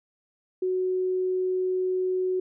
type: tone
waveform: sine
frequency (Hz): 370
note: F#4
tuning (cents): 0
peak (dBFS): -23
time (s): 0.62-2.4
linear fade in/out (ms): 5
effects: none